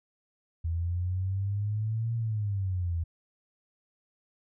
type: exponential two-way sweep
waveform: sine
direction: up then down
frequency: 81.8 to 116.54 to 81.8 Hz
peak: -27 dBFS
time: 0.64-3.04 s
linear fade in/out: 10 ms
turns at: 2.15 s
effects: none